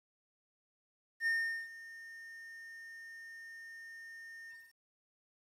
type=tone with ADSR envelope; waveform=triangle; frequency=1825 Hz; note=A#6; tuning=37 cents flat; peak=-27 dBFS; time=1.2-4.74 s; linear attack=67 ms; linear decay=410 ms; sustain=-19 dB; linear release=250 ms; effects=resampled to 32000 Hz + 11-bit